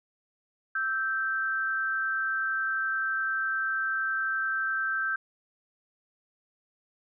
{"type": "tone pair together", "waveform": "sine", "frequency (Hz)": [1314.3, 1563], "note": ["E6", "G6"], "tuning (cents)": [-6, -6], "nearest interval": "minor third", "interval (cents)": 300, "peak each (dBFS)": [-33, -27], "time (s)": [0.75, 5.16], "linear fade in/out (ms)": 5, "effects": []}